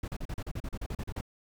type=noise bursts; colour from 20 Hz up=brown; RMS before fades=-35 dBFS; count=14; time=0.03-1.211 s; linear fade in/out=5 ms; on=50 ms; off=37 ms; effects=none